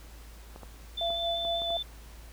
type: clicks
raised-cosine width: 1 ms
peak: -30 dBFS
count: 6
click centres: 0.561 / 0.633 / 1.104 / 1.451 / 1.619 / 1.705 s
type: tone with vibrato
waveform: sine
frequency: 3520 Hz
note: A7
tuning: in tune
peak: -31 dBFS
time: 0.97-1.83 s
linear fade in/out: 10 ms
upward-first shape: square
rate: 5.2 Hz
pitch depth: 8 cents each way
type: tone with tremolo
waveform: sine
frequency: 680 Hz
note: F5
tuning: 46 cents flat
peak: -28 dBFS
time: 1.01-1.77 s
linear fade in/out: 2 ms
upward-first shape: sine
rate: 4.4 Hz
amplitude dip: 55%
effects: added 55 Hz sine -46 dBFS peak until 2.32 s + pink hiss -54 dBFS RMS until 2.32 s